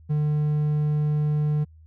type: tone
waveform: triangle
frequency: 150 Hz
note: D3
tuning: 37 cents sharp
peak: -18 dBFS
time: 0.09-1.65 s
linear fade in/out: 20 ms
effects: added 79 Hz sine -47 dBFS peak until 1.86 s